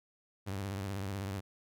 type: tone with vibrato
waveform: sawtooth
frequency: 98 Hz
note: G2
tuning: in tune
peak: -32 dBFS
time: 0.46-1.41 s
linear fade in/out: 20 ms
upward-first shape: triangle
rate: 16 Hz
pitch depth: 120 cents each way
effects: none